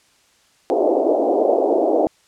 white band-pass noise, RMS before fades -17 dBFS, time 0.7-2.07 s, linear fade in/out 0 ms, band 290 to 710 Hz, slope 48 dB/octave, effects white hiss -57 dBFS RMS until 2.27 s + low-pass 8000 Hz 12 dB/octave

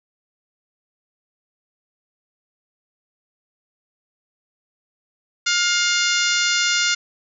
harmonic tone, 707 Hz, F5, 21 cents sharp, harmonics 2 / 3 / 4 / 5 / 6 / 7 / 8 / 9 / 10, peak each -22 / -24 / -25 / -26 / -27 / -27 / -28 / -29 / -29 dBFS, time 5.46-6.95 s, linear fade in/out 10 ms, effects none

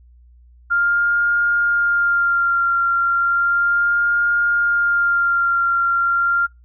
sine tone with vibrato, 1396.9 Hz, F6, in tune, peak -14 dBFS, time 0.7-6.47 s, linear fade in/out 20 ms, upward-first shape sine, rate 0.34 Hz, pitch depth 20 cents each way, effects noise-tail reverb RT60 0.2 s tail -26 dB re dry + added 60 Hz sine -45 dBFS peak until 6.64 s

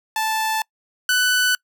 sawtooth tone pair in turn, 878 / 1494.2 Hz, A5 / F#6, -4 / +17 cents, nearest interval major sixth, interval 921 cents, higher second, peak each -16 / -12 dBFS, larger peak second, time 0.16-0.62 / 1.09-1.55 s, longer neither, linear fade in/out 2 ms, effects noise-tail reverb RT60 0.1 s tail -26 dB re dry

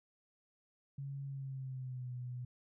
sine tone with pitch glide, 138.59 to 124.18 Hz, C#3 to B2, 0 to +10 cents, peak -40 dBFS, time 0.98-2.45 s, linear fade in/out 5 ms, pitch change -190 cents, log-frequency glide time 1.25-2.13 s, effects none

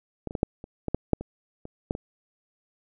clicks, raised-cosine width 2 ms, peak -18 / -23 / -14 / -7 / -26 / -15 / -10 / -6 / -21 / -25 / -12 / -20 dBFS, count 12, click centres 0.273 / 0.309 / 0.352 / 0.431 / 0.641 / 0.883 / 0.946 / 1.133 / 1.21 / 1.654 / 1.909 / 1.951 s, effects none

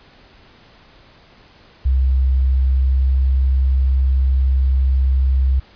sine tone with pitch glide, 65.41 to 65.86 Hz, C2 to C2, 0 to +12 cents, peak -12 dBFS, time 1.85-5.6 s, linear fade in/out 10 ms, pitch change +12 cents, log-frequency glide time 2.5-3.11 s, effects pink hiss -48 dBFS RMS until 5.75 s + resampled to 11025 Hz

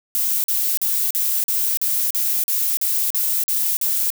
violet noise bursts, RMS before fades -20 dBFS, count 12, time 0.15-4.103 s, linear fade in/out 0 ms, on 290 ms, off 43 ms, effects none

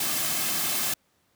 white noise with comb filter, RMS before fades -27 dBFS, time 0-0.94 s, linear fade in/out 5 ms, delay 2.1 ms, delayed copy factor -0.5, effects pink hiss -68 dBFS RMS until 1.35 s + high-pass 80 Hz 12 dB/octave

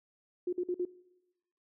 sine tone bursts, 357.7 Hz, F4, 41 cents sharp, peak -29 dBFS, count 4, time 0.47-0.852 s, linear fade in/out 5 ms, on 58 ms, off 50 ms, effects noise-tail reverb RT60 0.9 s tail -19 dB re dry

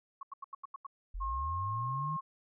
sine tone bursts, 1099 Hz, C#6, 15 cents flat, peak -39 dBFS, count 7, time 0.21-0.867 s, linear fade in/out 5 ms, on 21 ms, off 85 ms
sine linear sweep, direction up, 39.49 to 160 Hz, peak -36 dBFS, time 1.14-2.17 s, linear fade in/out 10 ms
sine tone, 1074 Hz, C6, 45 cents sharp, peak -34 dBFS, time 1.2-2.21 s, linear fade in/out 20 ms
effects none

